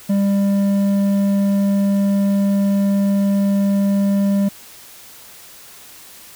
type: tone with hard clipping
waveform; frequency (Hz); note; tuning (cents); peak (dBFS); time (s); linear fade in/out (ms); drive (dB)
sine; 198.9; G3; +25; -15; 0.09-4.49; 10; 6
effects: white hiss -41 dBFS RMS until 6.35 s